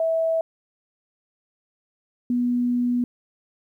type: tone pair in turn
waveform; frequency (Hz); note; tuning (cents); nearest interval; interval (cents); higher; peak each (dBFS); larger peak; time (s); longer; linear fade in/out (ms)
sine; 652 / 244.2; E5 / B3; -19 / -19; octave + perfect fourth; 1700; first; -19; neither; 0-0.41 / 2.3-3.04; second; 2
effects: 10-bit